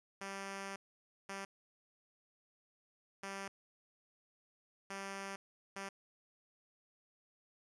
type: tone bursts at uneven times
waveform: 5% pulse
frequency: 196 Hz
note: G3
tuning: in tune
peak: -31 dBFS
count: 5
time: 0.21-0.76 / 1.29-1.45 / 3.23-3.48 / 4.9-5.36 / 5.76-5.89 s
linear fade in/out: 5 ms
effects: resampled to 22050 Hz + 12-bit